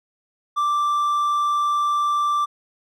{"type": "tone", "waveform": "triangle", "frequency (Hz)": 1174.7, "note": "D6", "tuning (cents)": 0, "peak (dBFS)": -16, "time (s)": [0.56, 2.46], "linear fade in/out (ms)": 20, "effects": []}